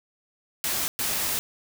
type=noise bursts at uneven times; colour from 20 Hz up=white; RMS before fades=-27 dBFS; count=2; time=0.64-0.88 / 0.99-1.39 s; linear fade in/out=0 ms; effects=none